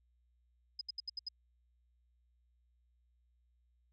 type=tone bursts; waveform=sine; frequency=5030 Hz; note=D#8; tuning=18 cents sharp; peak=-37 dBFS; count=6; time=0.79-1.287 s; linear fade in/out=5 ms; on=22 ms; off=73 ms; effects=added 60 Hz sine -70 dBFS peak until 3.92 s